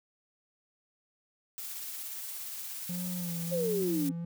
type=noise with tremolo; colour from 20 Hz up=blue; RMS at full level=-39 dBFS; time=1.58-4.09 s; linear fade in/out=0 ms; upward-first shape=triangle; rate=17 Hz; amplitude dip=25%
type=tone with vibrato; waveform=triangle; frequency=174.61 Hz; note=F3; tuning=in tune; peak=-32 dBFS; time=2.89-4.25 s; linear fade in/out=5 ms; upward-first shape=sine; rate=1.4 Hz; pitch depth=63 cents each way
type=exponential sweep; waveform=sine; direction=down; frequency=546 to 263.8 Hz; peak=-28 dBFS; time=3.51-4.12 s; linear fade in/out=20 ms
effects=none